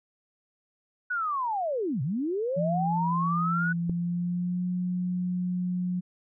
sine linear two-way sweep, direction down then up, 1497 to 119.8 to 1497 Hz, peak -26 dBFS, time 1.1-3.73 s, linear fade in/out 10 ms, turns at 2.02 s
sine tone with pitch glide, 170 to 180.11 Hz, F3 to F#3, -46 to -46 cents, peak -26 dBFS, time 2.56-6.01 s, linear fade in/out 20 ms, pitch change +100 cents, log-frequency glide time 3.75-4.65 s
click, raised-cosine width 3 ms, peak -21 dBFS, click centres 3.896 s
effects none

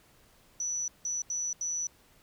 sine tone bursts at uneven times, 5930 Hz, F#8, 3 cents sharp, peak -30 dBFS, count 4, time 0.6-0.88 / 1.05-1.22 / 1.3-1.53 / 1.61-1.87 s, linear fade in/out 2 ms, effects pink hiss -62 dBFS RMS until 2.22 s

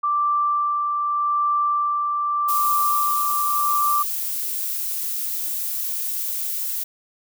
sine tone with tremolo, 1174.7 Hz, D6, in tune, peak -17 dBFS, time 0.03-4.03 s, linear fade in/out 10 ms, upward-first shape sine, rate 0.83 Hz, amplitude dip 30%
violet noise, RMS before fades -26 dBFS, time 2.48-6.84 s, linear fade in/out 10 ms
effects none

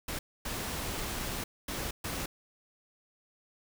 pink noise bursts at uneven times, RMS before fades -36 dBFS, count 4, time 0.08-0.19 / 0.45-1.44 / 1.68-1.91 / 2.04-2.26 s, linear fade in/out 5 ms, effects none

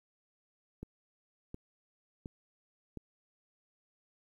click train, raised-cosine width 3 ms, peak -29 dBFS, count 4, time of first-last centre 0.83-2.973 s, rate 1.4 Hz, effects 11-bit

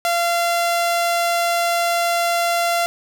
sawtooth tone, 687 Hz, F5, 29 cents flat, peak -13 dBFS, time 0.05-2.86 s, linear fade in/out 0 ms, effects none

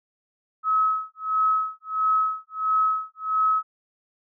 sine tone with tremolo, 1284 Hz, E6, 46 cents flat, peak -17 dBFS, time 0.63-3.63 s, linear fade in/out 50 ms, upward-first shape sine, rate 1.5 Hz, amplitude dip 100%, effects none

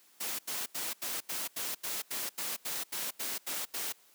white noise bursts, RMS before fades -36 dBFS, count 14, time 0.2-3.926 s, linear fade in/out 10 ms, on 190 ms, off 82 ms, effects white hiss -63 dBFS RMS until 4.14 s + high-pass 200 Hz 12 dB/octave

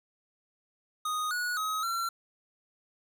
square tone with pitch steps, 1243 / 1460 / 1269 / 1361 Hz, D#6 / F#6 / D#6 / F6, -2 / -24 / +34 / -45 cents, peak -30 dBFS, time 1.05-2.09 s, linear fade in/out 5 ms, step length 260 ms, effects none

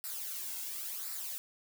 blue noise with flanger, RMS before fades -40 dBFS, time 0.04-1.38 s, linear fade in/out 0 ms, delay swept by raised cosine 0.31 to 1.71 ms, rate 0.94 Hz, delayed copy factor -0.65, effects none

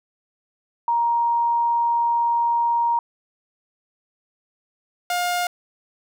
sine / sawtooth tone pair in turn, 939 / 709.4 Hz, A#5 / F5, +12 / +27 cents, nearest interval perfect fourth, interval 485 cents, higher first, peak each -17 dBFS, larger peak neither, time 0.88-2.99 / 5.1-5.47 s, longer first, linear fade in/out 2 ms, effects none

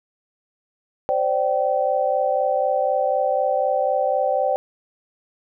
sine chord, C suspended second, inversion none, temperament equal with one note detuned, 523.3 / 587.3 / 772.8 Hz, C5 / D5 / G5, 0 / 0 / -25 cents, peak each -22 dBFS, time 1.09-4.56 s, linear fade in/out 0 ms, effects none

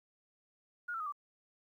sine tone with pitch steps, 1434 / 1338 / 1248.4 / 1164.8 Hz, F6 / E6 / D#6 / D6, +45 / +25 / +5 / -15 cents, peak -36 dBFS, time 0.88-1.124 s, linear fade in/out 10 ms, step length 61 ms, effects 12-bit

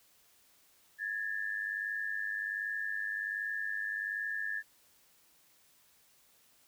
sine tone pair together, 1672.7 / 1774 Hz, G#6 / A6, +12 / +14 cents, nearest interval minor second, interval 102 cents, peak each -37 / -36 dBFS, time 0.98-4.63 s, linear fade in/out 50 ms, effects white hiss -66 dBFS RMS until 6.67 s

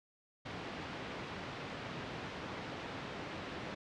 pink band-pass noise, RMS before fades -44 dBFS, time 0.45-3.75 s, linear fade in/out 10 ms, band 110 to 3300 Hz, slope 12 dB/octave, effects low-pass 6000 Hz 12 dB/octave

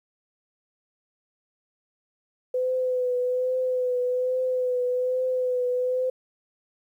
sine tone with vibrato, 504 Hz, B4, 35 cents sharp, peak -22 dBFS, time 2.54-6.1 s, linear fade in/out 5 ms, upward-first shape triangle, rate 1.2 Hz, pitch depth 33 cents each way, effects 10-bit

